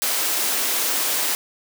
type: high-pass noise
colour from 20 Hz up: white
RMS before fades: -22 dBFS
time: 0.02-1.35 s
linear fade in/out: 0 ms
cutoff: 260 Hz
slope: 24 dB/octave
effects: none